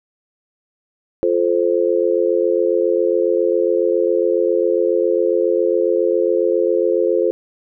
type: chord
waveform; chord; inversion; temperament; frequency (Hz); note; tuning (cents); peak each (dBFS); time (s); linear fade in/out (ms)
sine; F major; none; just; 349.2 / 436.5 / 523.8; F4 / A4 / C5; 0 / -14 / +2; -18; 1.23-7.31; 0
effects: none